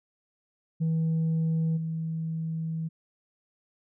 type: tone with level steps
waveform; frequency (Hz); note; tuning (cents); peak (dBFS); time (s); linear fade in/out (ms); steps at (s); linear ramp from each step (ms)
sine; 161.7; E3; -33; -21 / -28; 0.8-2.89; 20; 1.76; 20
effects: tanh soft clip ceiling -22 dBFS